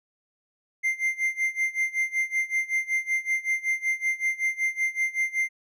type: tone with tremolo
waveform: triangle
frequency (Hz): 2093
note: C7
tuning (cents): 0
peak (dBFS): -19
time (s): 0.83-5.49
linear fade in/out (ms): 20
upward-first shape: sine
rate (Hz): 5.3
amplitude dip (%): 90
effects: none